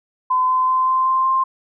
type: tone with pitch steps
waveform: sine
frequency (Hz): 1020 / 1026.5 / 1033 / 1039.6 / 1046.3 / 1052.9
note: C6 / C6 / C6 / C6 / C6 / C6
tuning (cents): -44 / -33 / -22 / -11 / 0 / +11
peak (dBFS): -14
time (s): 0.3-1.44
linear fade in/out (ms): 10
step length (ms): 190
effects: none